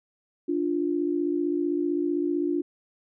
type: tone pair together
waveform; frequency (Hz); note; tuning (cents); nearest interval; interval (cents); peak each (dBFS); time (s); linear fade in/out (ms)
sine; 293.6 / 349.2; D4 / F4; 0 / 0; minor third; 300; -26; 0.48-2.62; 10
effects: none